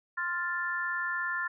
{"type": "chord", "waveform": "sine", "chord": "F major", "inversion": "second", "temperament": "equal", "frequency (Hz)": [1046.5, 1396.9, 1760], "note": ["C6", "F6", "A6"], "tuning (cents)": [0, 0, 0], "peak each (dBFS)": [-37, -34, -32], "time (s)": [0.17, 1.48], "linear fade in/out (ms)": 10, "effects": []}